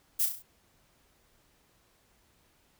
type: noise with echo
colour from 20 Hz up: violet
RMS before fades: -27 dBFS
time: 0.19-0.26 s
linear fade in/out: 10 ms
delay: 33 ms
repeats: 5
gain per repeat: -5 dB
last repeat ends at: 0.425 s
effects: pink hiss -67 dBFS RMS until 2.79 s